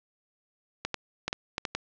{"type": "clicks", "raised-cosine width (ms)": 0.2, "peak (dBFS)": -12, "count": 7, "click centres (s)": [0.85, 0.943, 1.28, 1.329, 1.581, 1.652, 1.75], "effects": ["low-pass 6000 Hz 12 dB/octave"]}